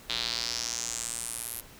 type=tone with band-pass filter sweep; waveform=square; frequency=58.7 Hz; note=A#1; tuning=13 cents sharp; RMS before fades=-34 dBFS; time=0.09-1.61 s; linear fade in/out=10 ms; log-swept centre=3700 to 12000 Hz; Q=3.8; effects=pink hiss -51 dBFS RMS until 1.79 s